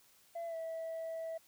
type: tone with pitch glide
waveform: sine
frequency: 676 to 652.6 Hz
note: E5 to E5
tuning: +43 to -18 cents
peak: -36 dBFS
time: 0.35-1.38 s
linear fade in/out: 10 ms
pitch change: -61 cents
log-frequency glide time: 0.46-0.56 s
effects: tanh soft clip ceiling -37 dBFS + white hiss -66 dBFS RMS until 1.47 s